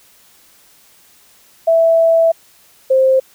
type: tone pair in turn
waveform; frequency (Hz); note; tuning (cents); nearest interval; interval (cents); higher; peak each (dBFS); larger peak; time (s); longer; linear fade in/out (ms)
sine; 659 / 526.2; E5 / C5; -1 / +10; major third; 389; first; -8; neither; 1.67-2.32 / 2.9-3.2; first; 10
effects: white hiss -49 dBFS RMS until 3.34 s

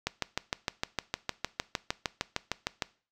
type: click train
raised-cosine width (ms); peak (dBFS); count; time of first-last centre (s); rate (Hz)
0.2; -11; 19; 0.07-2.822; 6.54
effects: noise-tail reverb RT60 0.4 s tail -20 dB re dry

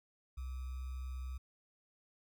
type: tone with sample-and-hold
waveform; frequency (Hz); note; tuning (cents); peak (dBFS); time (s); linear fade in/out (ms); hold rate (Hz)
sine; 64.4; C2; -27; -39; 0.37-1.38; 10; 1225
effects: none

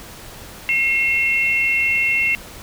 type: tone pair together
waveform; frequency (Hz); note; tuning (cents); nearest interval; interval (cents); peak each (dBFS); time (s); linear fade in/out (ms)
sine; 2145 / 2713; C7 / E7; +42 / +49; major third; 407; -18; 0.69-2.35; 0
effects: pink hiss -38 dBFS RMS until 2.62 s

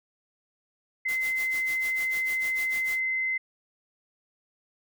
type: tone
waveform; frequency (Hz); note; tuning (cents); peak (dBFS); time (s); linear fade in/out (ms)
sine; 2060; C7; -28; -25; 1.05-3.38; 10
type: noise with tremolo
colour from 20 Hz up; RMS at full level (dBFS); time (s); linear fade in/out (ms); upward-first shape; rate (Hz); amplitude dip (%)
white; -39; 1.08-3; 10; sine; 6.7; 90
effects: none

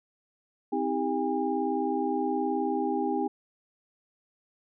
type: tone cluster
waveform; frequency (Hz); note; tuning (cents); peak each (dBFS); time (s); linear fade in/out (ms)
sine; 260 / 319 / 399.2 / 809; C4 / D#4 / G4 / G#5; -11 / +43 / +32 / -46; -31; 0.72-3.28; 10
effects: none

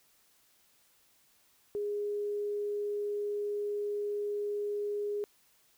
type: tone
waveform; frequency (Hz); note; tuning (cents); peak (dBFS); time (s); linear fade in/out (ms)
sine; 412.4; G#4; -12; -31; 1.75-5.24; 0
effects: white hiss -67 dBFS RMS until 5.77 s

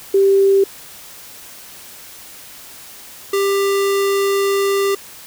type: tone pair in turn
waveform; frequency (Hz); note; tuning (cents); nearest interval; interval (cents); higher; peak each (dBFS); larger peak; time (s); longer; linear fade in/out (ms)
sine / square; 392 / 395.9; G4 / G4; 0 / +17; unison; 17; second; -9 / -15; first; 0.14-0.64 / 3.33-4.95; second; 5
effects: white hiss -38 dBFS RMS until 5.26 s

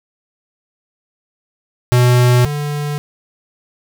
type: tone pair in turn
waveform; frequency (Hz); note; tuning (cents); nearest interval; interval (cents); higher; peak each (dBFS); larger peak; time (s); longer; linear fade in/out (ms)
square; 123.47 / 146.83; B2 / D3; 0 / 0; minor third; 300; second; -9 / -19; first; 1.92-2.45 / 2.45-2.98; neither; 0
effects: none

